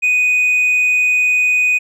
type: tone with hard clipping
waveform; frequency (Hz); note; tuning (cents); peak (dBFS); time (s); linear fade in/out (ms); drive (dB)
triangle; 2489; D#7; 0; -10; 0.02-1.79; 20; 1
effects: none